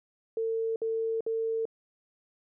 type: tone bursts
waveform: sine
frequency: 450.2 Hz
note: A4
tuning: 40 cents sharp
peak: -27 dBFS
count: 3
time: 0.37-1.654 s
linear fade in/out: 2 ms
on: 390 ms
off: 57 ms
effects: none